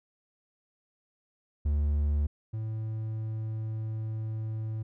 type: tone pair in turn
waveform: triangle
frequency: 73.4 / 109.98 Hz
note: D2 / A2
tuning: 0 / 0 cents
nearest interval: perfect fifth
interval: 700 cents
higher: second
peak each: -22 / -29 dBFS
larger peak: first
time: 1.65-2.27 / 2.53-4.83 s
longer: second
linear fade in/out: 10 ms
effects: none